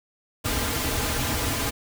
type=noise with comb filter; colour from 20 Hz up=pink; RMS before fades=-26 dBFS; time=0.44-1.71 s; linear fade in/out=20 ms; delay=5.4 ms; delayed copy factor=-0.7; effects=none